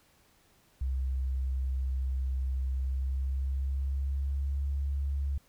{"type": "tone with pitch glide", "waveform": "sine", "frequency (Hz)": [65.4, 69.69], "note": ["C2", "C#2"], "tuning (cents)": [0, 10], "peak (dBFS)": -28, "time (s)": [0.81, 5.38], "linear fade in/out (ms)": 5, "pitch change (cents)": 110, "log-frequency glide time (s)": [2.71, 4.65], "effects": ["pink hiss -65 dBFS RMS until 5.48 s"]}